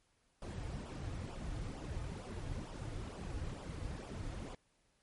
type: noise with flanger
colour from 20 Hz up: brown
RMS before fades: -43 dBFS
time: 0.42-4.55 s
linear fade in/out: 2 ms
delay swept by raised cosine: 0.47 to 5.27 ms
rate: 2.2 Hz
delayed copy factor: -0.7
effects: pink hiss -75 dBFS RMS until 5.02 s + MP3 48 kbps